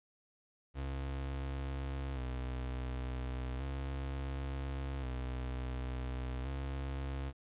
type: tone with vibrato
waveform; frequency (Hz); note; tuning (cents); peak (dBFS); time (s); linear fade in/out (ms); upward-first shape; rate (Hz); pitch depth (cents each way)
35% pulse; 65.6; C2; +5; -35; 0.74-7.33; 50; square; 0.35; 59
effects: resampled to 8000 Hz + 12-bit